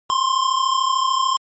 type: tone pair together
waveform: square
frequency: 1038.5 / 1072 Hz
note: C6 / C6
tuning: -13 / +42 cents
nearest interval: minor second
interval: 55 cents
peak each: -20 dBFS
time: 0.1-1.37 s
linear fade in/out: 0 ms
effects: MP3 32 kbps